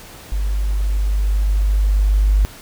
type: tone with level ramp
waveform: sine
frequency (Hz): 50.1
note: G1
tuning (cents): +38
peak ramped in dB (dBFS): -17 to -10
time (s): 0.32-2.45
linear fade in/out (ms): 0
effects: pink hiss -39 dBFS RMS until 2.61 s